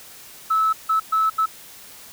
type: tone bursts at uneven times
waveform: sine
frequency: 1303 Hz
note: E6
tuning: 20 cents flat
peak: -15 dBFS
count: 4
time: 0.5-0.73 / 0.89-1 / 1.12-1.3 / 1.38-1.46 s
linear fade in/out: 10 ms
effects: tanh soft clip ceiling -11 dBFS + white hiss -43 dBFS RMS until 2.12 s